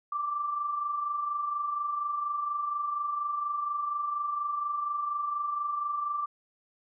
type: tone pair together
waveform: sine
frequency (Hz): 1150.5 / 1174.7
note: D6 / D6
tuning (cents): -36 / 0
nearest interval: unison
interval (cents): 36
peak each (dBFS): -39 / -29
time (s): 0.12-6.26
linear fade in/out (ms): 5
effects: none